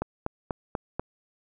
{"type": "click train", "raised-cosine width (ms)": 1, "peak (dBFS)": -14, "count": 5, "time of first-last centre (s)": [0.02, 0.996], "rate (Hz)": 4.1, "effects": []}